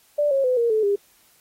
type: tone with pitch steps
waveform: sine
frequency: 587.3 / 544.8 / 505.4 / 468.8 / 434.9 / 403.5 Hz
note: D5 / C#5 / B4 / A#4 / A4 / G#4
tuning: 0 / -30 / +40 / +10 / -20 / -50 cents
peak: -17 dBFS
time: 0.18-0.96 s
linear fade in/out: 10 ms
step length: 130 ms
effects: white hiss -58 dBFS RMS until 1.4 s + AAC 48 kbps